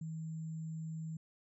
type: tone with sample-and-hold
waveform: sine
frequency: 160 Hz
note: D#3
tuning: 49 cents sharp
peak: -39 dBFS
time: 0.01-1.17 s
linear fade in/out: 5 ms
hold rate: 7350 Hz
effects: resampled to 22050 Hz